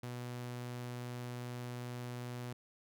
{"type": "tone", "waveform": "sawtooth", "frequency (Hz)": 122.5, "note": "B2", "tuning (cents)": -14, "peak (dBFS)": -37, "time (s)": [0.03, 2.53], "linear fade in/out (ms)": 5, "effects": []}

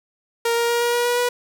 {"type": "tone with pitch steps", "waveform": "sawtooth", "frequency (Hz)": [466.2, 469.7, 473.3, 476.8, 480.4, 484, 487.7], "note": ["A#4", "A#4", "A#4", "A#4", "B4", "B4", "B4"], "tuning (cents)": [0, 13, 26, 39, -48, -35, -22], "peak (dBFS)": -14, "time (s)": [0.45, 1.29], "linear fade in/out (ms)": 5, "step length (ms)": 120, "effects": []}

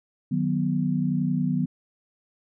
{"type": "chord", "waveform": "sine", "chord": "B major", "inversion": "first", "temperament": "just", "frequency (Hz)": [154.34, 185.21, 246.9], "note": ["D#3", "F#3", "B3"], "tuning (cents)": [-14, 2, 0], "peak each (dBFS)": -26, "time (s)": [0.31, 1.66], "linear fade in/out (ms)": 10, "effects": []}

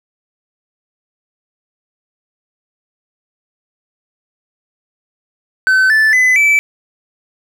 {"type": "tone with pitch steps", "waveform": "triangle", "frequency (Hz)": [1526, 1752.9, 2014, 2313], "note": ["G6", "A6", "B6", "D7"], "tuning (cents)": [-47, -7, 33, -27], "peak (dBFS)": -6, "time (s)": [5.67, 6.59], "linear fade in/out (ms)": 0, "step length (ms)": 230, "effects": []}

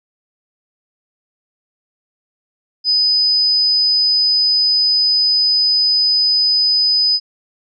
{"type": "tone", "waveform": "sine", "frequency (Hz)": 5000, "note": "D#8", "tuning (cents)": 8, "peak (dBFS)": -11, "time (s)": [2.84, 7.2], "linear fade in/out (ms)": 50, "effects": []}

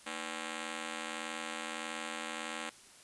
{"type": "ring-modulated tone", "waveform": "5% pulse", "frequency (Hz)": 269.1, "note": "C4", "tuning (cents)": 49, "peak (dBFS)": -24, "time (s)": [0.06, 2.7], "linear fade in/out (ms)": 10, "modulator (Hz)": 40.8, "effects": ["white hiss -57 dBFS RMS until 3.03 s", "resampled to 24000 Hz"]}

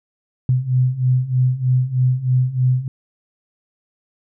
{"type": "beating tone pair", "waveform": "sine", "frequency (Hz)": [125.6, 128.8], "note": ["B2", "C3"], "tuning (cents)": [30, -27], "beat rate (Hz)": 3.2, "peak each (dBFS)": [-19, -16], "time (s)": [0.49, 2.88], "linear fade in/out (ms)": 2, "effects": []}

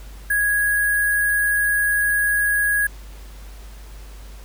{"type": "tone with sample-and-hold", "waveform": "sine", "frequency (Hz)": 1661.2, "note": "G#6", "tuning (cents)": 0, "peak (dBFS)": -16, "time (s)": [0.3, 2.87], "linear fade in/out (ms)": 5, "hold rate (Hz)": 11025, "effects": ["added 50 Hz sine -36 dBFS peak until 4.44 s", "pink hiss -47 dBFS RMS until 4.44 s"]}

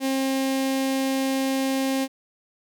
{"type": "tone with notch filter", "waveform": "sawtooth", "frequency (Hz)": 267.3, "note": "C4", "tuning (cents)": 37, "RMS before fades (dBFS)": -24, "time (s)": [0, 2.08], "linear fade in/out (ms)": 50, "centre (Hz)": 1300, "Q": 1.8, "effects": []}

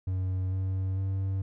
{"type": "tone with pitch steps", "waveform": "triangle", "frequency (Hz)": [93.2, 94.72, 96.26], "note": ["F#2", "F#2", "G2"], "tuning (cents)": [13, 41, -31], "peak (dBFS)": -25, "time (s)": [0.07, 1.42], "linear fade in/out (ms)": 5, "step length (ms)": 450, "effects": []}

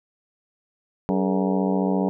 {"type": "harmonic tone with a mistuned harmonic", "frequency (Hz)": 94.7, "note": "F#2", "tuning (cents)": 41, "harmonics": [2, 3, 4, 5, 6, 7, 8, 9, 10], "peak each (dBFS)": [-22, -26, -28, -30, -32, -33, -34, -35, -36], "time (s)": [1.09, 2.09], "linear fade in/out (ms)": 0, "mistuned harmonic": 4, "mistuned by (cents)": 140, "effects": []}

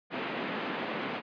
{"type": "band-pass noise", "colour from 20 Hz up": "pink", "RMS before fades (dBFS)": -35, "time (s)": [0.1, 1.22], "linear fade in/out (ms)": 50, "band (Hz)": [190, 3000], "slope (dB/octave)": 24, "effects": ["resampled to 11025 Hz"]}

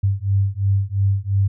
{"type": "beating tone pair", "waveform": "sine", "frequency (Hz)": [97.1, 100], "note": ["G2", "G2"], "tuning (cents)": [-16, 35], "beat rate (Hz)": 2.9, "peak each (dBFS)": -19, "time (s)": [0.03, 1.48], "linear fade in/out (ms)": 10, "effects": []}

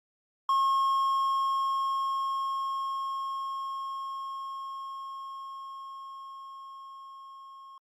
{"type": "tone with level ramp", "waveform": "triangle", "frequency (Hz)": 1082, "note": "C#6", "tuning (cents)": -42, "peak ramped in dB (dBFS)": [-20, -44], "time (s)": [0.49, 7.78], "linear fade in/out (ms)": 2, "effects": ["Opus 48 kbps"]}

